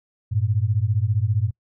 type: beating tone pair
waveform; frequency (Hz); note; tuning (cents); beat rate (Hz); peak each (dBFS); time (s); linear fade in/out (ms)
sine; 98.5 / 113.5; G2 / A#2; +9 / -46; 15; -21; 0.31-1.51; 20
effects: noise-tail reverb RT60 0.1 s tail -26 dB re dry